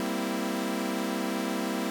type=chord; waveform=sawtooth; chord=C dominant seventh; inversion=second; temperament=equal with one note detuned; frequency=196 / 233.1 / 258.8 / 329.6 Hz; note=G3 / Bb3 / C4 / E4; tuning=0 / 0 / -19 / 0 cents; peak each=-30 dBFS; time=0-1.9 s; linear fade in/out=0 ms; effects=none